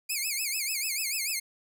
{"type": "tone with vibrato", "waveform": "10% pulse", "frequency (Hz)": 2349, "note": "D7", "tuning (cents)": 0, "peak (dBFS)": -20, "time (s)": [0.09, 1.4], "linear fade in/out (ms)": 10, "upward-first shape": "sine", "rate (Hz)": 6.8, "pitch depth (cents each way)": 190, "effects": []}